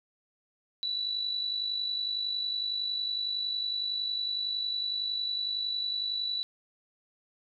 sine tone with amplitude modulation, 3951 Hz, B7, in tune, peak -27 dBFS, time 0.83-6.43 s, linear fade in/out 0 ms, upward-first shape sine, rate 50.9 Hz, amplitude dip 50%, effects none

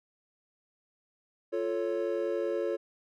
triangle chord, F augmented, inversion none, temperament equal, 349.2 / 440 / 554.4 Hz, F4 / A4 / C#5, 0 / 0 / 0 cents, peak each -31 dBFS, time 1.52-2.77 s, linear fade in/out 20 ms, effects none

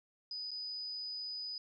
sine tone with dropouts, 4978 Hz, D#8, in tune, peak -39 dBFS, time 0.31-1.58 s, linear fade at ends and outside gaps 2 ms, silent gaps 0.508-0.514 s, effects none

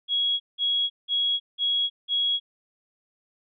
sine tone bursts, 3322 Hz, G#7, in tune, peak -21 dBFS, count 5, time 0.08-2.4 s, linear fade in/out 50 ms, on 320 ms, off 180 ms, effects none

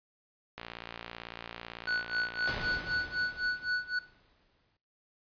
click train, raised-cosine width 0.3 ms, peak -24 dBFS, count 119, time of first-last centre 0.58-2.614 s, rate 58 Hz
square tone with tremolo, 1480 Hz, F#6, in tune, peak -28 dBFS, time 1.87-3.99 s, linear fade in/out 5 ms, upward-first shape sine, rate 3.9 Hz, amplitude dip 95%
pink noise with exponential decay, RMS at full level -35 dBFS, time 2.47-4.77 s, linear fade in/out 5 ms, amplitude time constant 500 ms
effects noise-tail reverb RT60 0.5 s tail -20 dB re dry + resampled to 11025 Hz

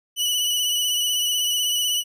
sawtooth tone with vibrato, 2960 Hz, F#7, in tune, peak -17 dBFS, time 0.16-2.04 s, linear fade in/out 50 ms, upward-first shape sine, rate 16 Hz, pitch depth 28 cents each way, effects none

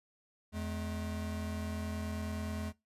square tone pair together, 84.4 / 213.5 Hz, E2 / G#3, +41 / +48 cents, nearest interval octave + major third, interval 1607 cents, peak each -39 / -40 dBFS, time 0.52-2.73 s, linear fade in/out 50 ms, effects noise-tail reverb RT60 0.2 s tail -20 dB re dry + resampled to 32000 Hz

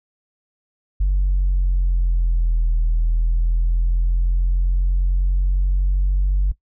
sine linear two-way sweep, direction down then up, 47.87 to 40.26 to 47.87 Hz, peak -13 dBFS, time 1-6.52 s, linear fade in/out 10 ms, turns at 2.76 s, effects noise-tail reverb RT60 0.1 s tail -19 dB re dry + tanh soft clip ceiling -12 dBFS

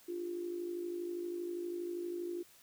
sine tone with amplitude modulation, 349.2 Hz, F4, in tune, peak -34 dBFS, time 0.08-2.43 s, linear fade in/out 10 ms, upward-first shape sine, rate 52.5 Hz, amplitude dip 60%, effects white hiss -62 dBFS RMS until 2.62 s

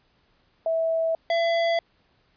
sine / square tone pair in turn, 653 / 672.5 Hz, E5 / E5, -17 / +34 cents, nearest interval minor second, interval 51 cents, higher second, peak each -21 dBFS, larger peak neither, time 0.66-1.15 / 1.3-1.79 s, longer neither, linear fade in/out 2 ms, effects pink hiss -65 dBFS RMS until 2.36 s + resampled to 11025 Hz

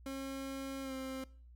30% pulse tone with pitch glide, 270 to 263.7 Hz, C#4 to C4, -45 to +14 cents, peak -37 dBFS, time 0.06-1.24 s, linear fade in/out 2 ms, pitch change -41 cents, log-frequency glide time 0.82-0.93 s, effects noise-tail reverb RT60 0.5 s tail -22 dB re dry + added 60 Hz sine -54 dBFS peak until 1.55 s

